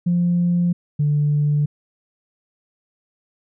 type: tone pair in turn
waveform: sine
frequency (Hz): 174.61 / 147.3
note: F3 / D3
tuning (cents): 0 / +6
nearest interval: minor third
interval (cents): 294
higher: first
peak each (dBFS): -14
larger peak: neither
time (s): 0.06-0.73 / 0.99-1.66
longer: neither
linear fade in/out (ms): 10
effects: tanh soft clip ceiling -11 dBFS